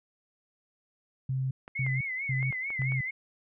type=tone bursts; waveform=sine; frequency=131.7 Hz; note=C3; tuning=12 cents sharp; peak=-27 dBFS; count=4; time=1.29-3.01 s; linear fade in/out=5 ms; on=220 ms; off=280 ms
type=clicks; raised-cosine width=0.5 ms; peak=-29 dBFS; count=7; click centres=1.679 / 1.865 / 2.428 / 2.526 / 2.704 / 2.819 / 2.921 s
type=tone with vibrato; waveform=sine; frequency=2116 Hz; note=C7; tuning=19 cents sharp; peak=-31 dBFS; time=1.75-3.11 s; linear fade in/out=10 ms; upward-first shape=sine; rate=4.5 Hz; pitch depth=97 cents each way
effects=none